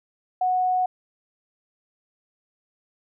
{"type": "tone", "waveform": "sine", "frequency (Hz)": 736, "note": "F#5", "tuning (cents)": -9, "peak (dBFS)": -19, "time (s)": [0.41, 0.86], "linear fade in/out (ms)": 5, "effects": []}